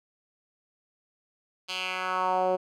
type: tone with band-pass filter sweep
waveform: 10% pulse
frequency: 185 Hz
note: F#3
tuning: in tune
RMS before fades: -28 dBFS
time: 1.68-2.57 s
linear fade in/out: 20 ms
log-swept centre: 3800 to 490 Hz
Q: 2.4
effects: none